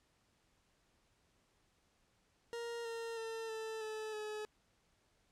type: tone with pitch steps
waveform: 40% pulse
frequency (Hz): 468.5 / 459.7 / 451 / 442.5 / 434.1 / 425.9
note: A#4 / A#4 / A4 / A4 / A4 / G#4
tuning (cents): +9 / -24 / +43 / +10 / -23 / +44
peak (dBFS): -40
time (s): 2.53-4.45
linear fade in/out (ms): 0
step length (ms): 320
effects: pink hiss -75 dBFS RMS until 5.31 s + low-pass 9000 Hz 12 dB/octave